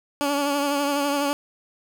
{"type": "tone with vibrato", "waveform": "15% pulse", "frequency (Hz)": 284.9, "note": "C#4", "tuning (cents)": 48, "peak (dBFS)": -15, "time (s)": [0.21, 1.33], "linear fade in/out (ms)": 0, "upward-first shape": "triangle", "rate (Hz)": 12, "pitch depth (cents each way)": 43, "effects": []}